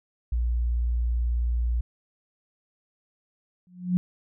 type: tone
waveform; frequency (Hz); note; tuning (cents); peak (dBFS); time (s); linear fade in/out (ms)
sine; 59.2; A#1; +27; -22; 0.32-1.81; 5
type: tone with exponential growth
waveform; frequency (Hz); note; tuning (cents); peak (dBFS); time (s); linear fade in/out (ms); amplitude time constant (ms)
sine; 179.8; F#3; -49; -16; 3.67-3.97; 0; 64
effects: none